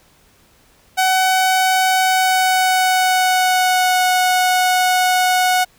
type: tone with pitch glide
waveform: sawtooth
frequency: 751 to 735.1 Hz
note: F#5 to F#5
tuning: +26 to -11 cents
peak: -9 dBFS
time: 0.97-5.65 s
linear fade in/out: 20 ms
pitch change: -37 cents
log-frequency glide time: 1.98-4.04 s
effects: pink hiss -53 dBFS RMS until 5.78 s